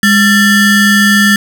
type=ring-modulated tone; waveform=square; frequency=784 Hz; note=G5; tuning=in tune; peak=-3 dBFS; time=0.03-1.36 s; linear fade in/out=2 ms; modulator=989 Hz; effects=none